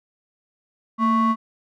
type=ring-modulated tone; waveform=triangle; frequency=440 Hz; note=A4; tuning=in tune; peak=-11 dBFS; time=0.98-1.36 s; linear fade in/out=50 ms; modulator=667 Hz; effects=none